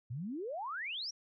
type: exponential sweep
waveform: sine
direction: up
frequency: 110 to 5820 Hz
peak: -37 dBFS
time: 0.1-1.11 s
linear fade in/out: 10 ms
effects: none